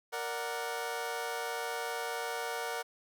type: chord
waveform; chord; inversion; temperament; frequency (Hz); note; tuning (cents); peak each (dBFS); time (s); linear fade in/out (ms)
20% pulse; Bb augmented; none; equal; 466.2 / 587.3 / 740; Bb4 / D5 / F#5; 0 / 0 / 0; -33 / -37 / -34; 0.12-2.83; 20
effects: none